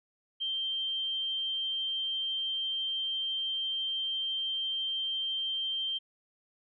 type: tone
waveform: sine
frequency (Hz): 3147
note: G7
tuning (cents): +6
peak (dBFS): -30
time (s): 0.4-5.99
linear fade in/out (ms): 20
effects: none